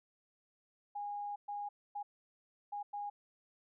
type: tone bursts at uneven times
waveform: sine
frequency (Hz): 820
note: G#5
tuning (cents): -22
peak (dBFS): -38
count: 5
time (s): 0.95-1.36 / 1.48-1.69 / 1.95-2.03 / 2.72-2.83 / 2.93-3.1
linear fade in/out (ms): 10
effects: none